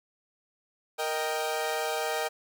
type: chord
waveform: sawtooth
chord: Eb major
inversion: second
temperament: equal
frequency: 466.2 / 622.3 / 784 Hz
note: Bb4 / Eb5 / G5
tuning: 0 / 0 / 0 cents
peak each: -29 dBFS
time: 0.98-2.29 s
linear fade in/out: 20 ms
effects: none